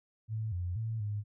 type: tone with pitch steps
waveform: sine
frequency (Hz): 109.9 / 88.8 / 112 / 104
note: A2 / F2 / A2 / G#2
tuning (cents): -2 / +29 / +31 / +3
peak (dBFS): -32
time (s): 0.28-1.24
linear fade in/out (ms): 50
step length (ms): 240
effects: none